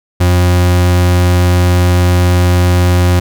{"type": "tone", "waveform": "40% pulse", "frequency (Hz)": 89.1, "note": "F2", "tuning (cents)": 35, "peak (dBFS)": -6, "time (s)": [0.2, 3.2], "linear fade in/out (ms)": 10, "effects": []}